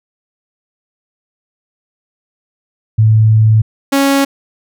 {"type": "tone pair in turn", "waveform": ["sine", "sawtooth"], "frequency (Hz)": [109.6, 276.2], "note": ["A2", "C#4"], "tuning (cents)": [-6, -6], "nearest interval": "octave + major third", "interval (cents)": 1600, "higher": "second", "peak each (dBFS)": -5, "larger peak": "neither", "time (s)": [[2.98, 3.62], [3.92, 4.25]], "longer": "first", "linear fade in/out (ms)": 10, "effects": []}